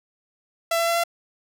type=tone with pitch steps; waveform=sawtooth; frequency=669 / 673.3 / 677.6 / 681.9 Hz; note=E5 / E5 / E5 / F5; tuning=+25 / +36 / +48 / -42 cents; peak=-16 dBFS; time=0.71-1.038 s; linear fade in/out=5 ms; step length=82 ms; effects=none